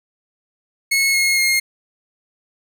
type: tone with pitch steps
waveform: sawtooth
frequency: 2184 / 2160 / 2137 Hz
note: C#7 / C#7 / C7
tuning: -26 / -45 / +36 cents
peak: -11 dBFS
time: 0.91-1.6 s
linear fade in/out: 10 ms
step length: 230 ms
effects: none